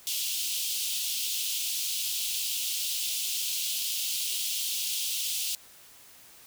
pink high-pass noise, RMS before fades -31 dBFS, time 0.07-5.55 s, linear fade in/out 0 ms, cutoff 2800 Hz, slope 48 dB/octave, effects white hiss -53 dBFS RMS until 6.46 s

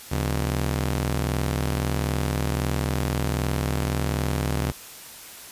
sawtooth ring-modulated tone, 103.83 Hz, G#2, in tune, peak -16 dBFS, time 0.11-4.72 s, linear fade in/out 10 ms, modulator 31.2 Hz, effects white hiss -42 dBFS RMS until 5.51 s + resampled to 32000 Hz

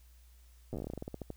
slowing click train, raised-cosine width 2 ms, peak -26 dBFS, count 18, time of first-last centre 0.73-1.303 s, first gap 8 ms, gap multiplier 1.16, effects added 60 Hz sine -56 dBFS peak until 1.36 s + white hiss -68 dBFS RMS until 1.36 s

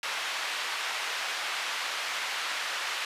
white band-pass noise, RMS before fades -33 dBFS, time 0.03-3.05 s, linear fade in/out 2 ms, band 880 to 3100 Hz, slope 12 dB/octave, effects resampled to 32000 Hz

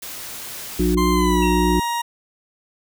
white noise, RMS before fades -33 dBFS, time 0.02-0.95 s, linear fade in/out 5 ms
harmonic tone, 60.3 Hz, B1, 41 cents flat, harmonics 1 / 3 / 5 / 6, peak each -21 / -21 / -21 / -21 dBFS, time 0.79-1.8 s, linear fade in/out 5 ms
40% pulse tone with pitch glide, 1046.5 to 943.2 Hz, C6 to A#5, 0 to +20 cents, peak -20 dBFS, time 0.97-2.02 s, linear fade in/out 10 ms, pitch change -180 cents, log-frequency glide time 1.11-1.49 s
triangle tone with exponential decay, 2724 Hz, F7, 44 cents flat, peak -23 dBFS, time 1.42-1.88 s, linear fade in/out 5 ms, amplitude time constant 100 ms
effects none

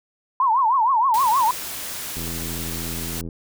sine tone with vibrato, 978 Hz, B5, 17 cents flat, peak -15 dBFS, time 0.4-1.51 s, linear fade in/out 2 ms, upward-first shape triangle, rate 6.4 Hz, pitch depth 250 cents each way
white noise, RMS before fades -31 dBFS, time 1.14-3.21 s, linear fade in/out 0 ms
click train, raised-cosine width 3 ms, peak -21 dBFS, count 94, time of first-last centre 2.17-3.288 s, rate 83.2 Hz
effects none

